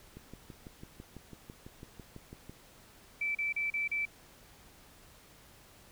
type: click train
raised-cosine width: 3 ms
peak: -33 dBFS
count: 15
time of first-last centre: 0.17-2.496 s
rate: 6.02 Hz
type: tone bursts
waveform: sine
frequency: 2323 Hz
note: D7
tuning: 20 cents flat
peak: -30 dBFS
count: 5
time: 3.21-4.054 s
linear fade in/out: 5 ms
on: 140 ms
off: 36 ms
effects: pink hiss -58 dBFS RMS until 5.91 s